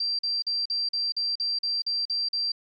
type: tone bursts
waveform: sine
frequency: 4712 Hz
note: D8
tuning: 5 cents sharp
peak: -24 dBFS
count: 11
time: 0-2.52 s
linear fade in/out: 5 ms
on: 190 ms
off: 43 ms
effects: MP3 96 kbps